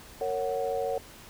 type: chord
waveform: sine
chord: F# major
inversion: first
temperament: equal with one note detuned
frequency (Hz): 460.5 / 554.4 / 740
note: A#4 / C#5 / F#5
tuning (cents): -21 / 0 / 0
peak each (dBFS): -31 / -31 / -33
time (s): 0.21-0.98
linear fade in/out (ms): 2
effects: pink hiss -49 dBFS RMS until 1.29 s